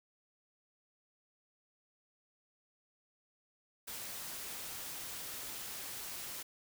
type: noise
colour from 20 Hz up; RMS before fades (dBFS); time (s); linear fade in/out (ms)
white; -44; 3.87-6.43; 10
effects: none